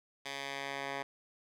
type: tone with band-pass filter sweep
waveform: 10% pulse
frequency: 138.59 Hz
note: C#3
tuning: in tune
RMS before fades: -40 dBFS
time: 0.25-1.03 s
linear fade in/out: 10 ms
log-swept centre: 3200 to 1500 Hz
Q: 0.89
effects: none